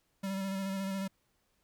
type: tone with vibrato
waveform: square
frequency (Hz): 193.7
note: G3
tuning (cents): -20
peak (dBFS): -34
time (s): 0.23-1.08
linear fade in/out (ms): 10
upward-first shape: square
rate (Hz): 14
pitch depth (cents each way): 20
effects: pink hiss -75 dBFS RMS until 1.63 s